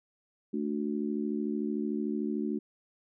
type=harmonic tone; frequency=73.42 Hz; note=D2; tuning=in tune; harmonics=3 / 4 / 5; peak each=-32 / -34 / -36 dBFS; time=0.53-2.59 s; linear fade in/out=10 ms; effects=none